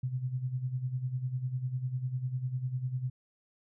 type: tone with tremolo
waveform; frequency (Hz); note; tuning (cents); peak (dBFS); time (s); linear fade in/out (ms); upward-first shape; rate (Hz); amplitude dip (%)
sine; 127.6; C3; -43; -28; 0.03-3.1; 5; sine; 10; 70
effects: none